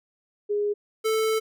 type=tone pair in turn; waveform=sine / square; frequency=413 / 439.8 Hz; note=G#4 / A4; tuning=-10 / -1 cents; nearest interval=minor second; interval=109 cents; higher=second; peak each=-22 dBFS; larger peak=neither; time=0.49-0.74 / 1.04-1.4 s; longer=second; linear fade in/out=20 ms; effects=none